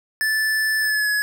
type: tone with pitch glide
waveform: square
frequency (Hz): 1750 to 1692.3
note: A6 to G#6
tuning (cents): -10 to +32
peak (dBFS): -19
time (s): 0.21-1.22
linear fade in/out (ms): 0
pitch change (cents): -58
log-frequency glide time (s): 0.8-1.09
effects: none